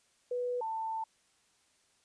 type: tone pair in turn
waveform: sine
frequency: 492.1 / 890.1 Hz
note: B4 / A5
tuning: -6 / +20 cents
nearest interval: minor seventh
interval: 1026 cents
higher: second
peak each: -31 / -33 dBFS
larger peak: first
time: 0.31-0.61 / 0.61-1.04 s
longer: second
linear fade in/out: 5 ms
effects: white hiss -70 dBFS RMS until 2.04 s + resampled to 22050 Hz